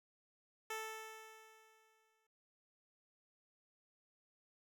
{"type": "tone with exponential decay", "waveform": "10% pulse", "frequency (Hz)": 440, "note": "A4", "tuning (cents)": 0, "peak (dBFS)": -32, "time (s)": [0.7, 2.27], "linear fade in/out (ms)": 5, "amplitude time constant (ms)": 340, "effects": []}